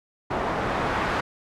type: noise with low-pass filter sweep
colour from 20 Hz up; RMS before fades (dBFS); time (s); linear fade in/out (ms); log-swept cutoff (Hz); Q
white; -26; 0.3-1.21; 10; 920 to 1400; 0.96
effects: none